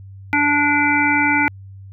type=harmonic tone; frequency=291.5 Hz; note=D4; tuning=13 cents flat; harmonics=1 / 3 / 5 / 7 / 8; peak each=-20 / -20 / -20 / -20 / -20 dBFS; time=0.33-1.48 s; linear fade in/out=0 ms; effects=added 97 Hz sine -35 dBFS peak until 1.92 s